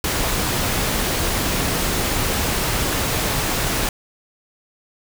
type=noise; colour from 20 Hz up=pink; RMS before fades=-21 dBFS; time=0.04-3.89 s; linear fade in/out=2 ms; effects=none